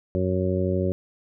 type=harmonic tone; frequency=92.5 Hz; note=F#2; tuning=in tune; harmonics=1 / 2 / 3 / 4 / 5 / 6; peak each=-26 / -27 / -32 / -27 / -33 / -29 dBFS; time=0.15-0.92 s; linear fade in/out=0 ms; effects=none

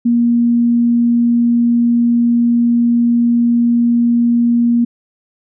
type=tone; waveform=sine; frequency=236.8 Hz; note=A#3; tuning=27 cents sharp; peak=-9 dBFS; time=0.05-4.85 s; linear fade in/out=10 ms; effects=none

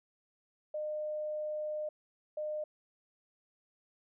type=tone bursts at uneven times; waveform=sine; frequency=608 Hz; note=D#5; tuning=40 cents flat; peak=-34 dBFS; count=2; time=0.74-1.89 / 2.37-2.64 s; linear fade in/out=5 ms; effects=none

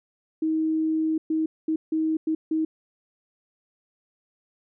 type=tone bursts at uneven times; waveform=sine; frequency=316.7 Hz; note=D#4; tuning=31 cents sharp; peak=-21 dBFS; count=6; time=0.42-1.18 / 1.3-1.46 / 1.68-1.76 / 1.92-2.17 / 2.27-2.35 / 2.51-2.65 s; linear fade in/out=5 ms; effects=none

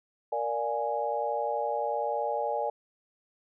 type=chord; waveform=sine; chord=Bb dominant seventh; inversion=none; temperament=equal; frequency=466.2 / 587.3 / 698.5 / 830.6 Hz; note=Bb4 / D5 / F5 / Ab5; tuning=0 / 0 / 0 / 0 cents; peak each=-34 / -32 / -36 / -31 dBFS; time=0.32-2.7 s; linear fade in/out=5 ms; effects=none

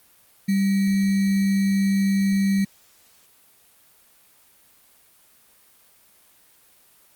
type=tone with sample-and-hold; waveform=sine; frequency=196 Hz; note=G3; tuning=in tune; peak=-17 dBFS; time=0.48-2.65 s; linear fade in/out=10 ms; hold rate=2100 Hz; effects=white hiss -56 dBFS RMS until 7.15 s + Opus 32 kbps

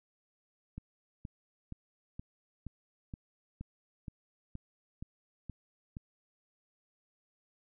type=click train; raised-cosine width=5 ms; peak=-29 dBFS; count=12; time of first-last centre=0.78-5.969 s; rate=2.12 Hz; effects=none

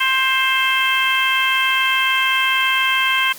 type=harmonic tone; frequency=527 Hz; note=C5; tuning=12 cents sharp; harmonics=2 / 3 / 4 / 5 / 6; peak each=-21 / -21 / -21 / -21 / -21 dBFS; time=0-3.33 s; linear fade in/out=10 ms; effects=white hiss -37 dBFS RMS until 3.38 s + high-pass 100 Hz 12 dB/octave

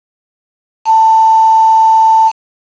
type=tone with quantisation; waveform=sine; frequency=888 Hz; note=A5; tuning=16 cents sharp; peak=-4 dBFS; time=0.85-2.32 s; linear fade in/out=50 ms; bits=4; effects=resampled to 16000 Hz

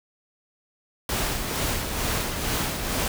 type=noise with tremolo; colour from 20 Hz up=pink; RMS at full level=-25 dBFS; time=1.09-3.08 s; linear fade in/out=2 ms; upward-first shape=sine; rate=2.2 Hz; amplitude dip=45%; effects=none

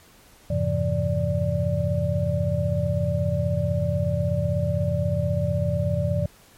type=tone cluster; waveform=sine; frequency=88.4 / 104.6 / 132.9 / 168 / 585 Hz; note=F2 / G#2 / C3 / E3 / D5; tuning=+22 / +13 / +27 / +33 / -7 cents; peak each=-27 dBFS; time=0.5-6.26 s; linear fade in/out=5 ms; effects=pink hiss -53 dBFS RMS until 6.57 s + MP3 64 kbps

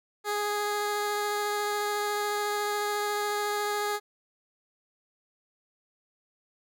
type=tone with vibrato; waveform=15% pulse; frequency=414.7 Hz; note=G#4; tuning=3 cents flat; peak=-21 dBFS; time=0.24-4 s; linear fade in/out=50 ms; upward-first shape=triangle; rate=14 Hz; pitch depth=10 cents each way; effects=none

